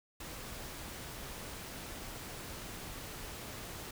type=noise; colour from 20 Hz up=pink; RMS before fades=-45 dBFS; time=0.2-3.91 s; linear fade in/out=5 ms; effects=none